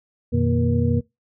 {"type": "tone cluster", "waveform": "sine", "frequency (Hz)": [88.9, 120.8, 154.5, 236.2, 477], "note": ["F2", "B2", "D#3", "A#3", "A#4"], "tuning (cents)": [31, -38, -12, 23, 40], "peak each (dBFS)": [-22, -22, -28, -22, -27], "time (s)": [0.32, 1.01], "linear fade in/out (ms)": 20, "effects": ["noise-tail reverb RT60 0.2 s tail -22 dB re dry"]}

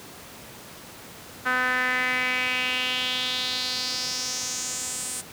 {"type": "tone with band-pass filter sweep", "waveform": "sawtooth", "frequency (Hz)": 253.1, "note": "B3", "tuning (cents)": 43, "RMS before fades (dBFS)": -27, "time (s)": [1.45, 5.22], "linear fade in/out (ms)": 20, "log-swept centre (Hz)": [1500, 8900], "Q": 3.8, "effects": ["pink hiss -43 dBFS RMS until 5.32 s", "high-pass 100 Hz 12 dB/octave"]}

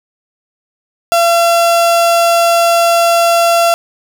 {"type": "tone", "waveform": "35% pulse", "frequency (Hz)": 680, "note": "F5", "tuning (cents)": -46, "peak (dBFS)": -6, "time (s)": [1.12, 3.74], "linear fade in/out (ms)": 0, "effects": []}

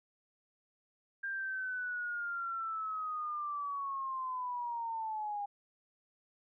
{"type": "linear sweep", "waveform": "sine", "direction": "down", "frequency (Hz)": [1600, 807], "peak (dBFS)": -35, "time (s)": [1.23, 5.46], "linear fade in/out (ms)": 10, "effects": []}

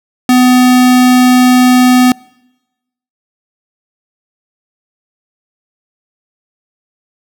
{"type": "tone", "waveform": "square", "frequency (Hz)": 251.1, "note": "B3", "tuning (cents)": 29, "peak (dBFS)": -5, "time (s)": [0.29, 2.12], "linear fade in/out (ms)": 2, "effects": ["noise-tail reverb RT60 1.0 s tail -26 dB re dry"]}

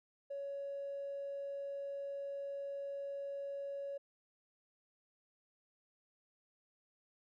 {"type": "tone with tanh clipping", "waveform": "triangle", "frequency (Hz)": 559, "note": "C#5", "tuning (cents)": 14, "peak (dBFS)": -39, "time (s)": [0.3, 3.98], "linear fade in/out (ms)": 10, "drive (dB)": 1, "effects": []}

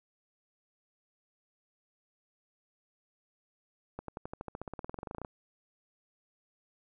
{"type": "accelerating click train", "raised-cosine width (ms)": 1, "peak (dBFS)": -25, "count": 23, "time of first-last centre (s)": [3.99, 5.248], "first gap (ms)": 93, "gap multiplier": 0.95, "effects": []}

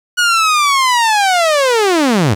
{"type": "linear sweep", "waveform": "sawtooth", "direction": "down", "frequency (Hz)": [1464, 87.31], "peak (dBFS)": -6, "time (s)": [0.17, 2.35], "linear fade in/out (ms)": 20, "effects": ["low-pass 9000 Hz 12 dB/octave", "7-bit"]}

